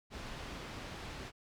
pink low-pass noise, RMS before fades -45 dBFS, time 0.1-1.32 s, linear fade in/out 50 ms, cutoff 4600 Hz, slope 12 dB/octave, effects none

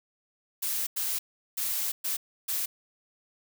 blue noise bursts at uneven times, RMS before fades -30 dBFS, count 5, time 0.62-0.87 / 0.96-1.19 / 1.57-1.92 / 2.04-2.17 / 2.48-2.66 s, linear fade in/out 10 ms, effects none

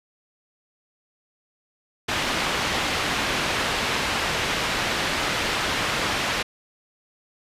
white low-pass noise, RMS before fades -25 dBFS, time 2.08-6.43 s, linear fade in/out 10 ms, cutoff 3000 Hz, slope 12 dB/octave, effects resampled to 32000 Hz

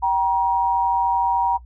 sine tone pair together, 776.6 / 950 Hz, G5 / A#5, -16 / +33 cents, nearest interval minor third, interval 349 cents, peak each -22 / -17 dBFS, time 0.02-1.58 s, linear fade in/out 20 ms, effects noise-tail reverb RT60 0.1 s tail -20 dB re dry + added 60 Hz sine -40 dBFS peak until 1.65 s

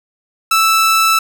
sawtooth tone, 1318.5 Hz, E6, in tune, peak -6 dBFS, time 0.51-1.19 s, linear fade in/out 5 ms, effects none

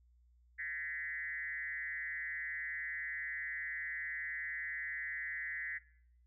sine tone with frequency modulation, 1864.7 Hz, A#6, in tune, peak -38 dBFS, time 0.58-5.79 s, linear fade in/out 20 ms, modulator 150 Hz, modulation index 1.4, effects noise-tail reverb RT60 0.6 s tail -18 dB re dry + added 60 Hz sine -64 dBFS peak until 6.26 s

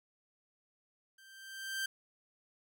sawtooth tone with level ramp, 1569 Hz, G6, 1 cent sharp, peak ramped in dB -55 to -29 dBFS, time 1.18-1.86 s, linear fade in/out 5 ms, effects none

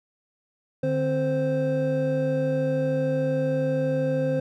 triangle tone cluster, 149.5 / 262.4 / 522 Hz, D3 / C4 / C5, +31 / +5 / -4 cents, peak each -25 / -27 / -22 dBFS, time 0.83-4.4 s, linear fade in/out 5 ms, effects none

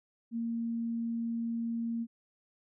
sine tone, 231.2 Hz, A#3, 14 cents flat, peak -31 dBFS, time 0.31-2.07 s, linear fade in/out 50 ms, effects none

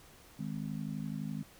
harmonic tone, 51.91 Hz, G#1, in tune, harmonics 3 / 4 / 5, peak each -39 / -39 / -43 dBFS, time 0.39-1.43 s, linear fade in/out 5 ms, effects pink hiss -58 dBFS RMS until 1.59 s

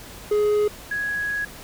triangle / sine tone pair in turn, 418.6 / 1665.7 Hz, G#4 / G#6, +14 / +5 cents, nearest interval 2 octaves, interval 2391 cents, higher second, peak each -15 / -23 dBFS, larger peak first, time 0.31-0.68 / 0.91-1.45 s, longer second, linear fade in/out 5 ms, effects pink hiss -41 dBFS RMS until 1.63 s

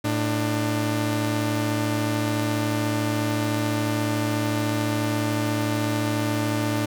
sawtooth tone pair together, 110.55 / 297.7 Hz, A2 / D4, +9 / +24 cents, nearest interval octave + perfect fourth, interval 1715 cents, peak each -21 dBFS, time 0.04-6.86 s, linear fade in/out 10 ms, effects none

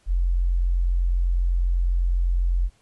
sine tone, 43.98 Hz, F1, 13 cents sharp, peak -18 dBFS, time 0.06-2.7 s, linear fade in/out 50 ms, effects pink hiss -62 dBFS RMS until 2.81 s + resampled to 24000 Hz

